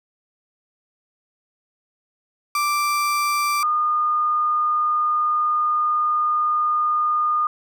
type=tone pair in turn; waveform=35% pulse / sine; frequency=1174.7 / 1220.3 Hz; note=D6 / D#6; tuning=0 / -34 cents; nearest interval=minor second; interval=66 cents; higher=second; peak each=-17 dBFS; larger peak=neither; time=2.55-3.63 / 3.63-7.47 s; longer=second; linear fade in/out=2 ms; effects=none